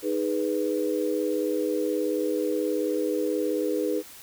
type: chord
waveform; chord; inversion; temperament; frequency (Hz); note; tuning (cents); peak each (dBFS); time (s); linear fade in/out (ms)
sine; G# minor; second; equal; 311.1 / 415.3 / 493.9; D#4 / G#4 / B4; 0 / 0 / 0; -28; 0.02-4.03; 50
effects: white hiss -46 dBFS RMS until 4.22 s